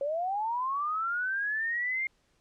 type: linear sweep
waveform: sine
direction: up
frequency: 543 to 2138 Hz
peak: -28 dBFS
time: 0.01-2.07 s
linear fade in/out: 2 ms
effects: pink hiss -70 dBFS RMS until 2.4 s + low-pass 8000 Hz 12 dB/octave